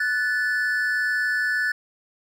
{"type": "tone pair together", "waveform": "triangle", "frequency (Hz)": [1485, 1743.3], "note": ["F#6", "A6"], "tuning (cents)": [6, -17], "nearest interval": "minor third", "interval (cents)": 277, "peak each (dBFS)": [-23, -21], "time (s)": [0, 1.72], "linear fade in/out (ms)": 5, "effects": []}